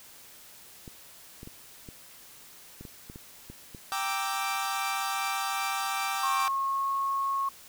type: clicks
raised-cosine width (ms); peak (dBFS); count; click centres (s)
3; -30; 10; 0.878 / 1.431 / 1.474 / 1.888 / 2.81 / 2.852 / 3.099 / 3.159 / 3.5 / 3.748
type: chord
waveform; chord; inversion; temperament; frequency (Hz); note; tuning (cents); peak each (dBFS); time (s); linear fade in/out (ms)
sawtooth; E half-diminished seventh; first; equal; 784 / 932.3 / 1174.7 / 1318.5; G5 / Bb5 / D6 / E6; 0 / 0 / 0 / 0; -29 / -35 / -29 / -33; 3.92-6.48; 0
type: tone with pitch glide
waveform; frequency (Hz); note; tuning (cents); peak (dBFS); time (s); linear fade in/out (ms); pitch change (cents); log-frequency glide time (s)
sine; 1086 to 1094.2; C#6 to C#6; -36 to -23; -26; 6.23-7.49; 5; +13; 6.63-6.9
effects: white hiss -51 dBFS RMS until 7.68 s